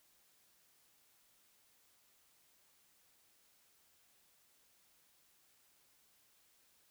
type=silence; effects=white hiss -71 dBFS RMS until 6.9 s